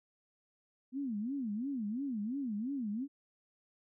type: tone with vibrato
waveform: sine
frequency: 240.6 Hz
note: B3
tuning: 45 cents flat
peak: -34 dBFS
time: 0.92-3.08 s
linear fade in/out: 50 ms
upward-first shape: sine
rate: 2.9 Hz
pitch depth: 290 cents each way
effects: none